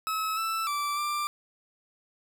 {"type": "tone with pitch steps", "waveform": "40% pulse", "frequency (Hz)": [1291, 1323, 1165, 1183], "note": ["E6", "E6", "D6", "D6"], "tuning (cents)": [-37, 6, -14, 12], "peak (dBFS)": -27, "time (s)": [0.07, 1.27], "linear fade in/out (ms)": 0, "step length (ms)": 300, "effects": []}